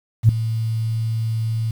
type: tone with ADSR envelope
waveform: sine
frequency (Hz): 112.3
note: A2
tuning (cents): +36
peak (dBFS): -5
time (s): 0.23-1.71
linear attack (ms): 60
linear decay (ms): 3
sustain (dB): -14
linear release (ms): 3
effects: 7-bit